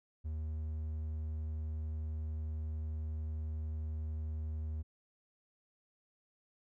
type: tone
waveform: triangle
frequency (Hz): 77.78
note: D#2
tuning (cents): 0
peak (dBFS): -34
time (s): 0.24-4.83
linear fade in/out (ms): 20
effects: none